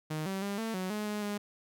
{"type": "tone with pitch steps", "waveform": "sawtooth", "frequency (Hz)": [155.2, 192.5, 200.6, 224.6, 185.6, 210.9, 209.3, 205.6], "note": ["D#3", "G3", "G3", "A3", "F#3", "G#3", "G#3", "G#3"], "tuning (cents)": [-4, -31, 40, 36, 6, 27, 14, -17], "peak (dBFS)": -29, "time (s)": [0.1, 1.38], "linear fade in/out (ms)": 10, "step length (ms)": 160, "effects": []}